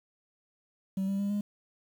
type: tone with pitch steps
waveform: sine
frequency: 192.2 / 196.47 / 200.8 / 205.3 Hz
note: G3 / G3 / G3 / G#3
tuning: -34 / +4 / +42 / -20 cents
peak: -25 dBFS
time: 0.97-1.41 s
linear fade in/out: 5 ms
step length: 110 ms
effects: tanh soft clip ceiling -27 dBFS + 9-bit